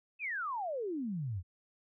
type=exponential sweep; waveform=sine; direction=down; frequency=2637 to 82.41 Hz; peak=-34 dBFS; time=0.19-1.43 s; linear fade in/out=50 ms; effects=none